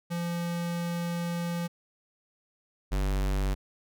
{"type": "tone pair in turn", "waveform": "square", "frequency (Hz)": [171.7, 48.39], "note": ["F3", "G1"], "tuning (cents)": [-29, -22], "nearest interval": "octave + minor seventh", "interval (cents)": 2193, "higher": "first", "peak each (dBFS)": [-30, -26], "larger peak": "second", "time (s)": [[0.1, 1.68], [2.91, 3.55]], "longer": "first", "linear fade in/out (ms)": 20, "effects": []}